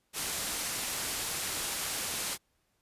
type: low-pass noise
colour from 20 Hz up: white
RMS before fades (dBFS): -35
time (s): 0.13-2.38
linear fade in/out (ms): 50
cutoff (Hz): 12000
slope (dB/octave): 24
effects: pink hiss -75 dBFS RMS until 2.81 s + resampled to 32000 Hz